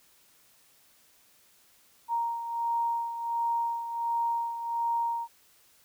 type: beating tone pair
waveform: sine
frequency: 932.3 / 933.7 Hz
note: A#5 / A#5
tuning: 0 / +3 cents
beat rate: 1.4 Hz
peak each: -28 / -35 dBFS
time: 2.08-5.28 s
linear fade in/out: 50 ms
effects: white hiss -62 dBFS RMS until 5.84 s